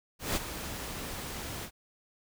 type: noise with ADSR envelope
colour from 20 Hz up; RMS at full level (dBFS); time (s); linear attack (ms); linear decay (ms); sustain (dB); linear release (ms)
pink; -29; 0.19-1.71; 170; 25; -10; 79
effects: none

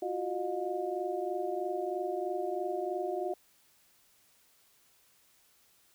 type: tone cluster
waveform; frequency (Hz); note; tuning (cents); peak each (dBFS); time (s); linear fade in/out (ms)
sine; 346.3 / 369.4 / 615 / 714; F4 / F#4 / D#5 / F5; -15 / -3 / -20 / +38; -39 / -35 / -38 / -37; 0.02-3.34; 5
effects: white hiss -66 dBFS RMS until 5.94 s

